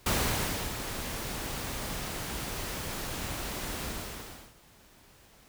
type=noise with ADSR envelope; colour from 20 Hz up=pink; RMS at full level=-27 dBFS; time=0.06-4.55 s; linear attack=5 ms; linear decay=640 ms; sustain=-9 dB; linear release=720 ms; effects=pink hiss -58 dBFS RMS until 5.48 s